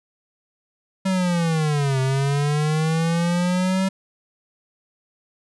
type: linear two-way sweep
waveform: square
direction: down then up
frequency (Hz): 192.4 to 130.81 to 192.4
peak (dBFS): -19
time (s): 1.05-3.89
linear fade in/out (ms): 10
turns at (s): 2
effects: resampled to 24000 Hz